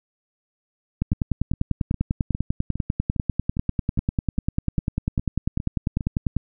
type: two click trains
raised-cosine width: 5 ms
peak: -16 / -9 dBFS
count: 13 / 55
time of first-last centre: 1.13-6.008 / 1.02-6.367 s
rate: 2.46 / 10.1 Hz
effects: none